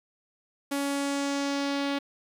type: tone with low-pass filter sweep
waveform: sawtooth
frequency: 280.7 Hz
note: C#4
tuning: 22 cents sharp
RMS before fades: -29 dBFS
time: 0.71-1.99 s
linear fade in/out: 10 ms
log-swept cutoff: 12000 to 3700 Hz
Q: 1.7
effects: 9-bit